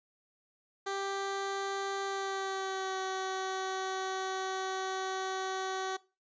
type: tone with pitch glide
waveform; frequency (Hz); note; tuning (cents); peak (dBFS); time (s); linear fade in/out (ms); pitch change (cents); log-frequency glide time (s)
15% pulse; 392.9 to 379.1; G4 to F#4; +4 to +42; -27; 0.86-5.97; 10; -62; 2.04-2.98
effects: noise-tail reverb RT60 0.3 s tail -20 dB re dry + resampled to 16000 Hz